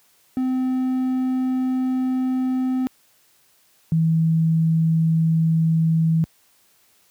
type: tone pair in turn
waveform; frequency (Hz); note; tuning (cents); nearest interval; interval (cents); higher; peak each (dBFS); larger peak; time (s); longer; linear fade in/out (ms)
triangle / sine; 257.3 / 162.09; C4 / E3; -29 / -29; minor sixth; 800; first; -17 / -15; second; 0.37-2.87 / 3.92-6.24; first; 0
effects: white hiss -59 dBFS RMS until 7.1 s + high-pass 60 Hz 12 dB/octave

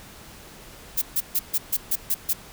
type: noise bursts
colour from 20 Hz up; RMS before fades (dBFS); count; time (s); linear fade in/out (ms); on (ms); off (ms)
violet; -22; 8; 0.97-2.334; 10; 48; 140
effects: pink hiss -45 dBFS RMS until 2.52 s

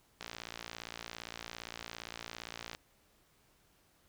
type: click train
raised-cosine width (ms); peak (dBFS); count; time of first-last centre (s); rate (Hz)
0.2; -24; 147; 0.21-2.749; 57.5
effects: pink hiss -69 dBFS RMS until 4.08 s

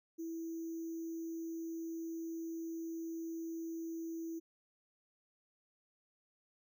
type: tone with sample-and-hold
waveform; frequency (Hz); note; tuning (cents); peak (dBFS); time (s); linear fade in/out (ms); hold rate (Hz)
sine; 329.6; E4; 0; -39; 0.18-4.4; 20; 6300
effects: none

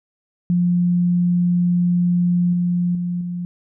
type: tone with level steps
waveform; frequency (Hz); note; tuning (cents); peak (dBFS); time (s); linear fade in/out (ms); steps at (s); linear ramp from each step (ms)
sine; 176.1; F3; +15; -14 / -16 / -20 / -23; 0.5-3.45; 0; 2.53 / 2.95 / 3.21; 2
effects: none

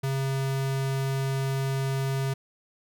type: tone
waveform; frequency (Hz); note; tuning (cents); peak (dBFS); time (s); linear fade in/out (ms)
square; 135.1; C#3; -44; -26; 0.03-2.34; 10
effects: none

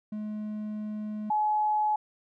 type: tone pair in turn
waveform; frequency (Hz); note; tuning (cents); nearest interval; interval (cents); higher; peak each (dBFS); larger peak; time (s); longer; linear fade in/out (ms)
triangle / sine; 212.4 / 849.6; G#3 / G#5; +39 / +39; 2 octaves; 2400; second; -30 / -23; second; 0.12-1.3 / 1.3-1.96; first; 5
effects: none

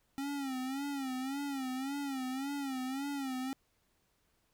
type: tone with vibrato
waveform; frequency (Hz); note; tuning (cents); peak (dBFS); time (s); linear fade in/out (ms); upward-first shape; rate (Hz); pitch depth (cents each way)
square; 270; C#4; -45; -36; 0.18-3.53; 0; sine; 1.8; 95
effects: pink hiss -75 dBFS RMS until 4.53 s

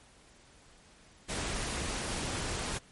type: noise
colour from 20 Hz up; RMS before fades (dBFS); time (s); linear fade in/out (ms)
pink; -35; 1.28-2.79; 20
effects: pink hiss -59 dBFS RMS until 2.91 s + MP3 48 kbps

